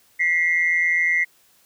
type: tone pair together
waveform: sine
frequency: 1949 / 2117 Hz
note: B6 / C7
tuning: -23 / +20 cents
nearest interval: minor second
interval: 143 cents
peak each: -19 dBFS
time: 0.19-1.25 s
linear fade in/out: 20 ms
effects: tanh soft clip ceiling -9 dBFS + white hiss -58 dBFS RMS until 1.65 s